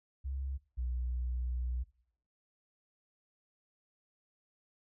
sine tone pair in turn, 67.4 / 61.56 Hz, C#2 / B1, -48 / -5 cents, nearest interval major second, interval 157 cents, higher first, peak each -34 / -31 dBFS, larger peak second, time 0.24-0.58 / 0.77-1.84 s, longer second, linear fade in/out 20 ms, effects noise-tail reverb RT60 0.7 s tail -22 dB re dry + tanh soft clip ceiling -29 dBFS

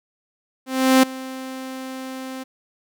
sawtooth tone with ADSR envelope, 261.6 Hz, C4, in tune, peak -6 dBFS, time 0.66-2.44 s, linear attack 370 ms, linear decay 7 ms, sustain -20 dB, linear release 15 ms, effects none

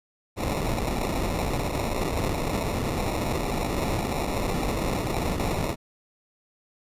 pink noise with sample-and-hold, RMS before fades -27 dBFS, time 0.36-5.76 s, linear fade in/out 50 ms, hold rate 1575 Hz, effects resampled to 32000 Hz

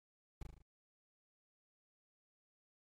brown noise with echo, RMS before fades -42 dBFS, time 0.41-0.43 s, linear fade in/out 5 ms, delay 38 ms, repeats 5, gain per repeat -4 dB, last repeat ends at 0.62 s, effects MP3 64 kbps

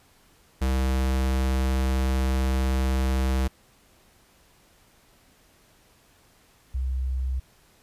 square / sine tone pair in turn, 65.41 / 64.62 Hz, C2 / C2, 0 / -21 cents, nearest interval unison, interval 21 cents, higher first, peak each -22 / -24 dBFS, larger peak first, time 0.61-3.48 / 6.74-7.4 s, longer first, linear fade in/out 10 ms, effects pink hiss -59 dBFS RMS until 7.82 s + resampled to 32000 Hz

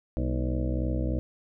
harmonic tone with a mistuned harmonic, 63.1 Hz, B1, 38 cents sharp, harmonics 1 / 2 / 3 / 4 / 5 / 6 / 7 / 8 / 9 / 10, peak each -28 / -32 / -41 / -35 / -34 / -48 / -48 / -39 / -40 / -44 dBFS, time 0.17-1.19 s, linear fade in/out 0 ms, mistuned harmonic 4, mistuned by -110 cents, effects none

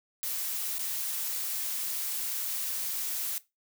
blue noise with dropouts, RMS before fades -33 dBFS, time 0.23-3.38 s, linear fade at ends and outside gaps 0 ms, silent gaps 0.783-0.793 s, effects noise-tail reverb RT60 0.2 s tail -17 dB re dry

